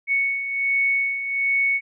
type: beating tone pair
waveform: sine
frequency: 2217 / 2218.3 Hz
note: C#7 / C#7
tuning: 0 / +1 cents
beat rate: 1.3 Hz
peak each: -27 / -20 dBFS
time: 0.07-1.81 s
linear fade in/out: 50 ms
effects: none